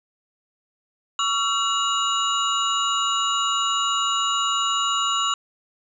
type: tone cluster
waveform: sine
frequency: 1132 / 1351 / 2865 / 3839 / 6990 Hz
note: C#6 / E6 / F7 / B7 / A8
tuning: +36 / +42 / +44 / -50 / -12 cents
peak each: -24 / -26 / -25 / -31 / -30 dBFS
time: 1.19-5.34 s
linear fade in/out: 2 ms
effects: none